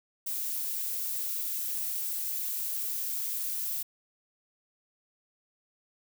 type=noise; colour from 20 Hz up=violet; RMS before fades=-33 dBFS; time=0.26-3.83 s; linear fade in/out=10 ms; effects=none